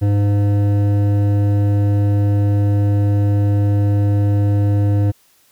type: tone with hard clipping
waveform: sine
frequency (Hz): 101.8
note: G#2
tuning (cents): -34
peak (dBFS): -14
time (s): 0.01-5.12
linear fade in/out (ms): 20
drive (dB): 11
effects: white hiss -55 dBFS RMS until 5.51 s